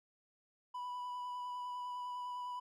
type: tone with vibrato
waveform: triangle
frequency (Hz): 987.8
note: B5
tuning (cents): 0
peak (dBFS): -38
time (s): 0.74-2.6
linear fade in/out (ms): 10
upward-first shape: sine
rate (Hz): 9.9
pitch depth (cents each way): 13
effects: none